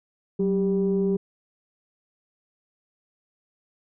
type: tone pair together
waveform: sine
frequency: 188 / 394.7 Hz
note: F#3 / G4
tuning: +28 / +12 cents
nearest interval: octave + minor second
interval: 1284 cents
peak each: -22 dBFS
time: 0.39-1.17 s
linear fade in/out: 10 ms
effects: tanh soft clip ceiling -14 dBFS